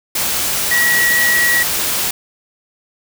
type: tone in noise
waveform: sine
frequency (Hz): 1922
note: B6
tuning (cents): -48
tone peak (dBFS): -12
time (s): 0.71-1.63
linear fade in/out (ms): 5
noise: white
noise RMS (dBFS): -18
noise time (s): 0.15-2.11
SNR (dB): +3
effects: none